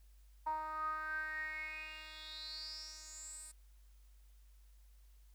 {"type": "tone with band-pass filter sweep", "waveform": "10% pulse", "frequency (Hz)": 311.1, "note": "D#4", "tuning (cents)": 0, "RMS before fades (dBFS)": -44, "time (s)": [0.46, 3.52], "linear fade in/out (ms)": 10, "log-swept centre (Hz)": [920, 9100], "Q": 9.6, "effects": ["added 50 Hz sine -59 dBFS peak until 5.34 s", "white hiss -75 dBFS RMS until 5.34 s"]}